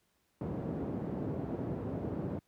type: band-pass noise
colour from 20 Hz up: pink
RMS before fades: -37 dBFS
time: 0.41-2.39 s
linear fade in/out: 2 ms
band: 120 to 420 Hz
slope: 12 dB/octave
effects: pink hiss -75 dBFS RMS until 2.47 s + high-pass 60 Hz 12 dB/octave